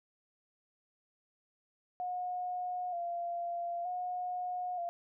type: tone with vibrato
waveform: sine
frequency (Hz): 707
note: F5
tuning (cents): +21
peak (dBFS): -34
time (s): 2-4.89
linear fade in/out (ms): 0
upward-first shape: square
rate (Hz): 0.54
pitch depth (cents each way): 39
effects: none